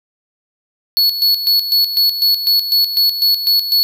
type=tone with tremolo; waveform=square; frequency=4397 Hz; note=C#8; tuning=15 cents flat; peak=-10 dBFS; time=0.97-3.83 s; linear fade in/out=0 ms; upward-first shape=square; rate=4 Hz; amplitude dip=65%; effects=none